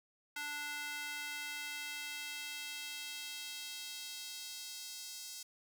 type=tone with high-pass filter sweep; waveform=square; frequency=293.7 Hz; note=D4; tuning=in tune; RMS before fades=-44 dBFS; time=0.36-5.43 s; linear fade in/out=5 ms; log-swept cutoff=1500 to 5300 Hz; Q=1.4; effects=none